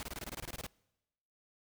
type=noise bursts; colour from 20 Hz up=pink; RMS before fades=-42 dBFS; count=13; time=0-0.665 s; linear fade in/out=0 ms; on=29 ms; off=24 ms; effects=noise-tail reverb RT60 1.0 s tail -25 dB re dry